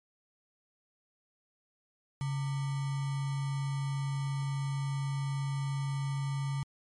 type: tone with sample-and-hold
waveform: sine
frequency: 138.59 Hz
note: C#3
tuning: in tune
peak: -30 dBFS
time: 2.21-6.63 s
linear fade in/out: 0 ms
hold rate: 1050 Hz
effects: MP3 48 kbps